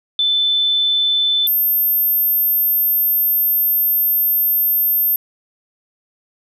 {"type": "tone pair in turn", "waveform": "sine", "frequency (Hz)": [3520, 13290], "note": ["A7", "G#9"], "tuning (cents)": [0, 0], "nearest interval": "octave + major seventh", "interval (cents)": 2300, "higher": "second", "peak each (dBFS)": -13, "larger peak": "neither", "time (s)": [[0.19, 1.47], [1.47, 5.16]], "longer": "second", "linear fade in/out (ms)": 2, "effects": []}